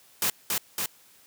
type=noise with echo; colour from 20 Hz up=white; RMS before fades=-25 dBFS; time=0.22-0.3 s; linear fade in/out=2 ms; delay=280 ms; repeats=2; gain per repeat=-2 dB; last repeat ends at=0.86 s; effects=white hiss -57 dBFS RMS until 1.26 s + high-pass 80 Hz 12 dB/octave